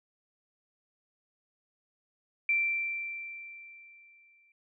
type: tone with exponential decay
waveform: sine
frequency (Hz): 2349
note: D7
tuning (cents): 0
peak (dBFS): -23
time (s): 2.49-4.52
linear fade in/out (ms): 2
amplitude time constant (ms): 440
effects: none